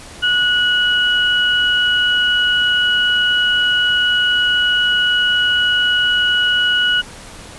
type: tone pair together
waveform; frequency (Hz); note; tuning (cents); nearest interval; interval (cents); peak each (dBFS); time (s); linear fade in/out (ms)
sine; 1463 / 2926; F#6 / F#7; -20 / -20; octave; 1200; -15; 0.22-7.02; 20
effects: pink hiss -36 dBFS RMS until 7.58 s + resampled to 24000 Hz